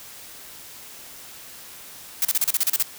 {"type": "noise bursts", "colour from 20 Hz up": "blue", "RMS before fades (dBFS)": -20, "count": 10, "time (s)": [2.22, 2.826], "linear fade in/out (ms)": 2, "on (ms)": 30, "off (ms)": 34, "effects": ["white hiss -42 dBFS RMS until 2.98 s"]}